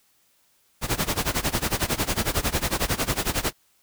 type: noise with tremolo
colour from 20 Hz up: pink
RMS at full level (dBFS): -22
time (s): 0.81-3.53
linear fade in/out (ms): 50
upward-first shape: sine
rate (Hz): 11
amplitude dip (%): 90
effects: white hiss -64 dBFS RMS until 3.82 s